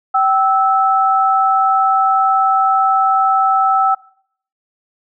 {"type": "tone pair together", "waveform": "sine", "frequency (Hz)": [772.4, 1311], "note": ["G5", "E6"], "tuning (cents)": [-26, -10], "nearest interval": "major sixth", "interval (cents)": 916, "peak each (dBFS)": -13, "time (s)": [0.14, 3.95], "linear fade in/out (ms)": 10, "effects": ["noise-tail reverb RT60 0.6 s tail -21 dB re dry"]}